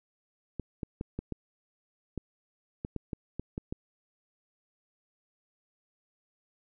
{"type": "clicks", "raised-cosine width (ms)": 3, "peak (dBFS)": -21, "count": 12, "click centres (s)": [0.597, 0.832, 1.011, 1.19, 1.323, 2.177, 2.849, 2.963, 3.132, 3.396, 3.579, 3.725], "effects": []}